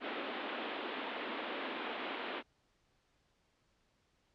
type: band-pass noise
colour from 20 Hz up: pink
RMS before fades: -41 dBFS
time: 0-2.43 s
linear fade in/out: 50 ms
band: 240 to 3600 Hz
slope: 48 dB/octave
effects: pink hiss -75 dBFS RMS until 4.34 s + low-pass 6000 Hz 12 dB/octave